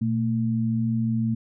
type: tone pair together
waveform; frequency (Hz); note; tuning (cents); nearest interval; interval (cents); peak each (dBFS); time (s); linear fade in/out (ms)
sine; 119 / 224.6; A#2 / A3; +36 / +36; major seventh; 1100; -25 / -23; 0.01-1.35; 10
effects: none